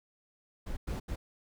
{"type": "noise bursts at uneven times", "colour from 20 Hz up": "brown", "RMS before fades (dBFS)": -36, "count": 3, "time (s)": [[0.66, 0.77], [0.87, 1], [1.08, 1.16]], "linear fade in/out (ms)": 10, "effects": []}